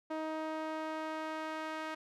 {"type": "tone with band-pass filter sweep", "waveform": "sawtooth", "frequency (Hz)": 314.4, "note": "D#4", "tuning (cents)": 18, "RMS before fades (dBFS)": -39, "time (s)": [0.1, 1.95], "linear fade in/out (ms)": 10, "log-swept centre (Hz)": [710, 1400], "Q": 0.9, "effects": []}